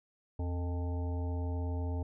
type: harmonic tone with a mistuned harmonic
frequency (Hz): 88.4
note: F2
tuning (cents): +22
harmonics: 1 / 3 / 5 / 7 / 9 / 10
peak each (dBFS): -32 / -42 / -46 / -49 / -51 / -52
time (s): 0.39-2.03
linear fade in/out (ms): 5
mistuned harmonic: 1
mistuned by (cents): -130
effects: none